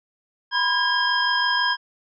sine tone cluster, 978 / 1024 / 1628 / 3200 / 5090 Hz, B5 / C6 / G#6 / G7 / D#8, -17 / -38 / -35 / +35 / +39 cents, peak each -25 / -28 / -22 / -26 / -27 dBFS, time 0.51-1.77 s, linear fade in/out 50 ms, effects none

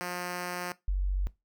5% pulse / sine tone pair in turn, 178.1 / 47.17 Hz, F3 / F#1, +34 / +34 cents, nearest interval octave + major seventh, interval 2300 cents, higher first, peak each -22 / -25 dBFS, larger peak first, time 0.01-0.72 / 0.88-1.27 s, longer first, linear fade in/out 0 ms, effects noise-tail reverb RT60 0.2 s tail -19 dB re dry

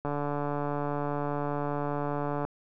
click train, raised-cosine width 1 ms, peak -18 dBFS, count 349, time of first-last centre 0.05-2.45 s, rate 145 Hz, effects none

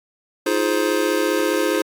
square chord, F minor seventh, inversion third, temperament just, 314.3 / 349.2 / 419.1 / 523.8 Hz, Eb4 / F4 / Ab4 / C5, +18 / 0 / +16 / +2 cents, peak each -24 dBFS, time 0.46-1.82 s, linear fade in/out 5 ms, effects AAC 64 kbps

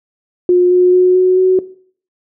sine tone with pitch steps, 358 / 361.5 / 365.1 / 368.7 / 372.3 Hz, F4 / F#4 / F#4 / F#4 / F#4, +43 / -40 / -23 / -6 / +11 cents, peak -6 dBFS, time 0.49-1.59 s, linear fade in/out 2 ms, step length 220 ms, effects noise-tail reverb RT60 0.5 s tail -18 dB re dry

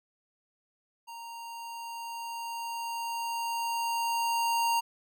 square tone with level ramp, 929 Hz, A#5, 6 cents flat, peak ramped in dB -42 to -25 dBFS, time 1.07-4.81 s, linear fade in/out 20 ms, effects none

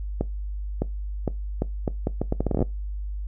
accelerating click train, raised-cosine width 2 ms, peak -10 dBFS, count 17, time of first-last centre 0.21-2.626 s, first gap 610 ms, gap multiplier 0.75, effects noise-tail reverb RT60 0.2 s tail -20 dB re dry + added 50 Hz sine -28 dBFS peak until 3.27 s

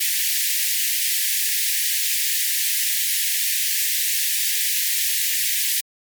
white high-pass noise, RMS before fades -21 dBFS, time 0-5.81 s, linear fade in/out 10 ms, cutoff 1700 Hz, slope 96 dB/octave, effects MP3 96 kbps

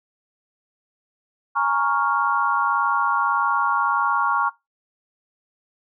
sine chord, Bb minor seventh, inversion third, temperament equal, 830.6 / 932.3 / 1108.7 / 1396.9 Hz, Ab5 / Bb5 / Db6 / F6, 0 / 0 / 0 / 0 cents, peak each -27 / -24 / -21 / -24 dBFS, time 1.55-4.5 s, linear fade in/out 20 ms, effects noise-tail reverb RT60 0.2 s tail -20 dB re dry

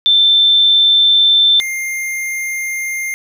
sine / square tone pair in turn, 3551 / 2111 Hz, A7 / C7, +15 / +15 cents, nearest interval major sixth, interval 900 cents, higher first, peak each -7 / -19 dBFS, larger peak first, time 0.06-1.6 / 1.6-3.14 s, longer neither, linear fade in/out 0 ms, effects none

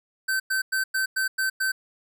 square tone bursts, 1542 Hz, G6, 29 cents flat, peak -23 dBFS, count 7, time 0.28-1.72 s, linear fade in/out 10 ms, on 120 ms, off 100 ms, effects none

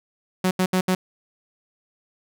sawtooth tone bursts at uneven times, 185 Hz, F#3, in tune, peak -14 dBFS, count 4, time 0.44-0.51 / 0.59-0.66 / 0.73-0.81 / 0.88-0.95 s, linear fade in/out 5 ms, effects none

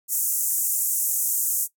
white band-pass noise, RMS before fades -24 dBFS, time 0.08-1.68 s, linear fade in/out 50 ms, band 6600 to 16000 Hz, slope 48 dB/octave, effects noise-tail reverb RT60 0.1 s tail -17 dB re dry

